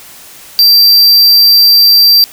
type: tone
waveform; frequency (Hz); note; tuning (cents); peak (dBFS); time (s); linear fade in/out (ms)
square; 4699; D8; 0; -3; 0.59-2.24; 0
effects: white hiss -34 dBFS RMS until 2.32 s